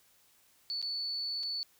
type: tone with dropouts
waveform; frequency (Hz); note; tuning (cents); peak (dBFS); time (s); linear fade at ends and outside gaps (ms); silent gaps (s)
sine; 4461; C#8; +10; -33; 0.7-1.63; 0; 0.816-0.826 / 1.431-1.434
effects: white hiss -66 dBFS RMS until 1.79 s